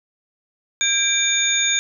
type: tone cluster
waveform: sine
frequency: 1608 / 2347 / 3629 / 6710 Hz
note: G6 / D7 / A#7 / G#8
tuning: +44 / -2 / -47 / +17 cents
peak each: -26 / -23 / -21 / -20 dBFS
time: 0.81-1.79 s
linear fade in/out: 0 ms
effects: none